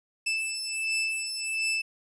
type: beating tone pair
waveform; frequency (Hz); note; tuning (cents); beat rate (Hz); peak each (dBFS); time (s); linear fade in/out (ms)
sawtooth; 2637 / 2638.4; E7 / E7; 0 / +1; 1.4; -27 / -28; 0.26-1.82; 10
effects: resampled to 24000 Hz